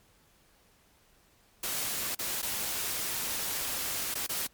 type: noise with dropouts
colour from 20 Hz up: white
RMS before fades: -33 dBFS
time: 1.63-4.47 s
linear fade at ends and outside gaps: 5 ms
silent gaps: 2.149-2.19 / 2.417-2.426 / 4.142-4.152 / 4.266-4.292 s
effects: pink hiss -64 dBFS RMS until 4.53 s + MP3 96 kbps